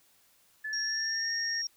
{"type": "tone with pitch glide", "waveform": "sine", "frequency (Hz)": [1733, 1826.5], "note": ["A6", "A#6"], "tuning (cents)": [-27, -36], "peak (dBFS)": -33, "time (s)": [0.64, 1.62], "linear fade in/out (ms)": 10, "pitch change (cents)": 91, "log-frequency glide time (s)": [0.81, 1.32]}
{"type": "tone", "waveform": "sine", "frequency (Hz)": 5588, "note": "F8", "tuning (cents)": 0, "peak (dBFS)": -31, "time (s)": [0.73, 1.67], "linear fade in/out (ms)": 2}
{"effects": ["white hiss -65 dBFS RMS until 1.76 s"]}